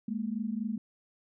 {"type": "tone pair together", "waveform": "sine", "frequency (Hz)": [209, 233.1], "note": ["G#3", "A#3"], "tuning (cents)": [11, 0], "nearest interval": "major second", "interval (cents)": 189, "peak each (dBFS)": [-33, -34], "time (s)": [0.08, 0.78], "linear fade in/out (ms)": 5, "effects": []}